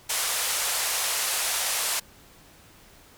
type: band-pass noise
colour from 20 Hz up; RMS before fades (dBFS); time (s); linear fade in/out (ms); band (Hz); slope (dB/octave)
white; -27; 0.09-2; 10; 510 to 12000; 24
effects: pink hiss -53 dBFS RMS until 3.17 s